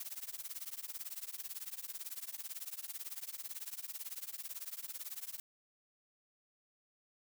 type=noise with tremolo; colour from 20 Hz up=blue; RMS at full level=-41 dBFS; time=0-5.4 s; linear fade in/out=2 ms; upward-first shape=triangle; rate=18 Hz; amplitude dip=100%; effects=none